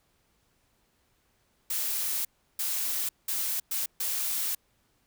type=noise bursts at uneven times; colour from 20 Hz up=blue; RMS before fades=-30 dBFS; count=5; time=1.7-2.25 / 2.59-3.09 / 3.28-3.6 / 3.71-3.86 / 4-4.55 s; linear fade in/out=5 ms; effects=pink hiss -70 dBFS RMS until 5.06 s